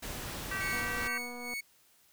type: noise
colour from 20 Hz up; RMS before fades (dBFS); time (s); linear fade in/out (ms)
pink; -40; 0.02-1.08; 10
type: harmonic tone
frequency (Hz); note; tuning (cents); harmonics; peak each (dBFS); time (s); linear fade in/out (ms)
386.9; G4; -23; 3 / 4 / 5 / 6 / 7; -41 / -37 / -38 / -48 / -46; 0.51-1.18; 5
type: tone with tremolo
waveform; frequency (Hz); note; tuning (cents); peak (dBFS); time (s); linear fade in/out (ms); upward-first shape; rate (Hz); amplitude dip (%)
40% pulse; 2217; C#7; 0; -34; 0.6-1.61; 10; sine; 2.3; 75
type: click train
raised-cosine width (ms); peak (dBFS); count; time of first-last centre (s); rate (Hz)
1; -33; 197; 0.73-1.537; 243
effects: white hiss -65 dBFS RMS until 2.12 s